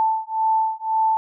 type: beating tone pair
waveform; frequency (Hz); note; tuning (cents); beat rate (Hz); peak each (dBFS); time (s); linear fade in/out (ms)
sine; 882 / 883.9; A5 / A5; +4 / +8; 1.9; -21 / -21; 0-1.17; 0
effects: none